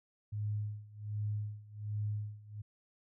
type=tone with tremolo; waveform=sine; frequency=105 Hz; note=G#2; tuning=19 cents sharp; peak=-32 dBFS; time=0.32-2.62 s; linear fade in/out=10 ms; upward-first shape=sine; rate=1.3 Hz; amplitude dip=90%; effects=none

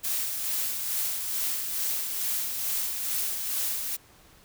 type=noise with tremolo; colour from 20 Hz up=blue; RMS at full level=-28 dBFS; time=0.03-3.97 s; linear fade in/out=20 ms; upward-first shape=sine; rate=2.3 Hz; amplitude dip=40%; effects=pink hiss -56 dBFS RMS until 4.44 s

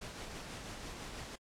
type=noise with tremolo; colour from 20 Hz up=pink; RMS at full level=-44 dBFS; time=0.01-1.36 s; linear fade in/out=10 ms; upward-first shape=triangle; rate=6.1 Hz; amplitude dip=35%; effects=low-pass 8000 Hz 12 dB/octave + AAC 64 kbps

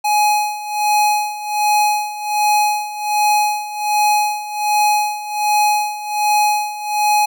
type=tone with tremolo; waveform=square; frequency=839 Hz; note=G#5; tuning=17 cents sharp; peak=-12 dBFS; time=0.04-7.26 s; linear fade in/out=10 ms; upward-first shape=sine; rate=1.3 Hz; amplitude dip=80%; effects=none

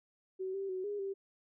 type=tone with pitch steps; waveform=sine; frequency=377 / 390.9 / 372.7 / 410.4 / 391.4 Hz; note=F#4 / G4 / F#4 / G#4 / G4; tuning=+32 / -5 / +13 / -21 / -3 cents; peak=-35 dBFS; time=0.39-1.14 s; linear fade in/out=20 ms; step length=150 ms; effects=none

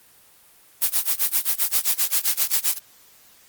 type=noise with tremolo; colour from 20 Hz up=blue; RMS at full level=-18 dBFS; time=0.81-2.79 s; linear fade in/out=20 ms; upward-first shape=sine; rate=7.6 Hz; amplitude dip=95%; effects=white hiss -53 dBFS RMS until 3.48 s + Opus 24 kbps

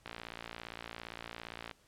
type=click train; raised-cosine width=0.3 ms; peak=-26 dBFS; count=96; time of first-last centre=0.06-1.712 s; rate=57.5 Hz; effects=pink hiss -67 dBFS RMS until 1.87 s + low-pass 11000 Hz 12 dB/octave

